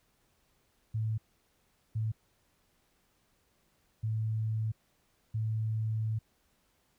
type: tone bursts at uneven times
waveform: sine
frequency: 110 Hz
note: A2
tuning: in tune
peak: -29 dBFS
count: 4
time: 0.94-1.18 / 1.95-2.12 / 4.03-4.72 / 5.34-6.19 s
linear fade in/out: 10 ms
effects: pink hiss -72 dBFS RMS until 6.98 s